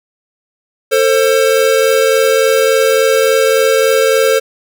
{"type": "tone pair together", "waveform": "square", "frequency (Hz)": [448.5, 532], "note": ["A4", "C5"], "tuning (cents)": [33, 29], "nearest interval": "minor third", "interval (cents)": 296, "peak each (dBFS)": -12, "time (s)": [0.91, 4.4], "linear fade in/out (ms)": 20, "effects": []}